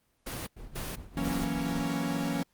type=noise bursts; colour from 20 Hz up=pink; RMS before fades=-37 dBFS; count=3; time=0.26-1.45 s; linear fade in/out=10 ms; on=210 ms; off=280 ms
type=noise with tremolo; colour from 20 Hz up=brown; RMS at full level=-40 dBFS; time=0.56-1.88 s; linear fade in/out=10 ms; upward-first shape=triangle; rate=5.1 Hz; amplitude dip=70%
type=chord; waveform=45% pulse; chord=F# dominant seventh; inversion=third; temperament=equal; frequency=164.81 / 185 / 233.1 / 277.2 Hz; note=E3 / F#3 / A#3 / C#4; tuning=0 / 0 / 0 / 0 cents; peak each=-35 / -37 / -35 / -33 dBFS; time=1.17-2.43 s; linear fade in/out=2 ms
effects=pink hiss -72 dBFS RMS until 2.53 s + Opus 24 kbps